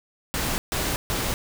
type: noise bursts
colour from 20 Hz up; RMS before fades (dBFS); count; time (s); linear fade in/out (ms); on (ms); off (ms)
pink; -26; 3; 0.34-1.34; 0; 240; 140
effects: none